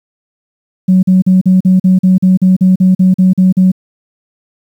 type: tone bursts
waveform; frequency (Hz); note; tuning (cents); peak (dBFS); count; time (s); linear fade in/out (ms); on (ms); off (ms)
sine; 185.8; F#3; +7; -3; 15; 0.88-3.718; 10; 150; 42
effects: tanh soft clip ceiling 0 dBFS + 7-bit